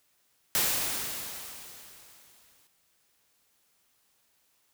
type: noise with exponential decay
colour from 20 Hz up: white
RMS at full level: -25 dBFS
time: 0.55-2.67 s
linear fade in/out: 0 ms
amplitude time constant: 460 ms
effects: white hiss -70 dBFS RMS until 4.73 s